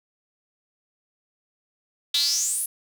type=tone with high-pass filter sweep; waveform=square; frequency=155.4 Hz; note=D#3; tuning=2 cents flat; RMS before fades=-24 dBFS; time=2.14-2.66 s; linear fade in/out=5 ms; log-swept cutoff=3600 to 11000 Hz; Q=8.6; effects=none